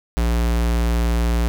square tone, 58.27 Hz, A#1, in tune, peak -17 dBFS, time 0.17-1.48 s, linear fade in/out 0 ms, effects none

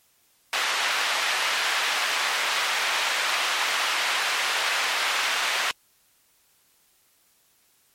white band-pass noise, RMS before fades -25 dBFS, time 0.53-5.71 s, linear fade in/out 0 ms, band 840 to 2900 Hz, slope 12 dB/octave, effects white hiss -63 dBFS RMS until 7.94 s + MP3 64 kbps

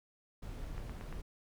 brown noise, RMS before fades -43 dBFS, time 0.42-1.22 s, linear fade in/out 10 ms
click train, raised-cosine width 0.5 ms, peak -33 dBFS, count 4, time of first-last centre 0.78-1.126 s, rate 8.66 Hz
effects none

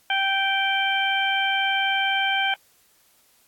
harmonic tone, 781 Hz, G5, 7 cents flat, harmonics 1 / 2 / 3 / 4, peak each -25 / -25 / -26 / -26 dBFS, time 0.1-2.54 s, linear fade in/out 2 ms, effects white hiss -60 dBFS RMS until 3.47 s + AAC 64 kbps

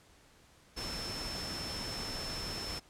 sine tone in noise, 5310 Hz, E8, 12 cents sharp, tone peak -40 dBFS, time 0.76-2.8 s, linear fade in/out 20 ms, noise pink, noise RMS -41 dBFS, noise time 0.76-2.8 s, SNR -2 dB, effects pink hiss -62 dBFS RMS until 2.89 s + low-pass 10000 Hz 12 dB/octave

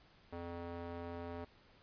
square tone with band-pass filter, 85.8 Hz, F2, 30 cents flat, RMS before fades -45 dBFS, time 0.32-1.45 s, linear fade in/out 10 ms, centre 590 Hz, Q 0.82, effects pink hiss -65 dBFS RMS until 1.82 s + resampled to 11025 Hz

